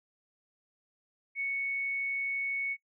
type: tone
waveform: sine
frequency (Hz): 2217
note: C#7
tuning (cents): 0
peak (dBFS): -30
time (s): 1.35-2.77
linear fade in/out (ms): 50
effects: noise-tail reverb RT60 0.1 s tail -24 dB re dry